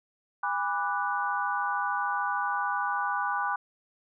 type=chord; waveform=sine; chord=G# half-diminished seventh; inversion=none; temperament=equal with one note detuned; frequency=814.5 / 987.8 / 1174.7 / 1480 Hz; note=G#5 / B5 / D6 / F#6; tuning=-34 / 0 / 0 / 0 cents; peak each=-32 dBFS; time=0.43-3.56 s; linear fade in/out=5 ms; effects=none